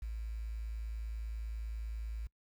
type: tone with quantisation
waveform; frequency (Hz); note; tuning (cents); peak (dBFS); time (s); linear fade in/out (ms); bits
sine; 55; A1; 0; -37; 0.02-2.27; 5; 10
effects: noise-tail reverb RT60 0.1 s tail -25 dB re dry